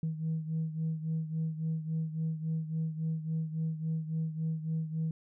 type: beating tone pair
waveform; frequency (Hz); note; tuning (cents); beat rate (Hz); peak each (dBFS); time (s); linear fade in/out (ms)
sine; 159.1 / 162.7; D#3 / E3; +39 / -22; 3.6; -31 / -36; 0.03-5.11; 2
effects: tanh soft clip ceiling -26 dBFS